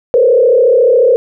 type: tone with frequency modulation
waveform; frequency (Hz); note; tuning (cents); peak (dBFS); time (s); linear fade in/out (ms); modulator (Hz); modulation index
sine; 493.9; B4; 0; -5; 0.14-1.16; 0; 34.1; 1.3
effects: none